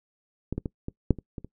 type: clicks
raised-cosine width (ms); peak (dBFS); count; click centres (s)
3; -16 / -16 / -17 / -19 / -6 / -25 / -22 / -26; 8; 0.526 / 0.58 / 0.658 / 0.884 / 1.107 / 1.187 / 1.382 / 1.446
effects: noise-tail reverb RT60 0.1 s tail -22 dB re dry